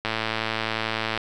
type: click train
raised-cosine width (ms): 0.3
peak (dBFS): -9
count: 126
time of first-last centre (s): 0.05-1.176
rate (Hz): 111
effects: none

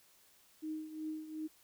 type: tone with tremolo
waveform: sine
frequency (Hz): 311.8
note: D#4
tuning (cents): +4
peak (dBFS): -36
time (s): 0.62-1.48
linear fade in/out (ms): 20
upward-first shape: triangle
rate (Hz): 2.7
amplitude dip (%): 75
effects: white hiss -66 dBFS RMS until 1.63 s

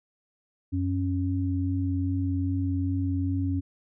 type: tone pair together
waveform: sine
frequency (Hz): 92.5 / 275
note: F#2 / C#4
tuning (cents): 0 / -14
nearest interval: octave + perfect fifth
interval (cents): 1886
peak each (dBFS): -26 / -28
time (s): 0.72-3.61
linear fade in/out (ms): 20
effects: none

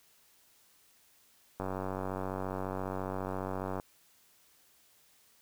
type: click train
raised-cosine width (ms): 1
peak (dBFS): -22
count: 209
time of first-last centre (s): 1.6-3.799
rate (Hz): 94.6
effects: white hiss -65 dBFS RMS until 5.41 s

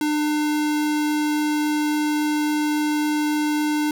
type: tone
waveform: square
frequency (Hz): 300.6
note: D4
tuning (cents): +40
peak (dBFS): -20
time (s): 0.01-3.91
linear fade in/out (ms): 2
effects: none

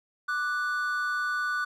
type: tone pair together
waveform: triangle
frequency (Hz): 1178.4 / 1480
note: D6 / F#6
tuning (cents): +6 / 0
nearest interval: major third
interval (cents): 394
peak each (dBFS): -30 / -26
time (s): 0.28-1.65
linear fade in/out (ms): 10
effects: none

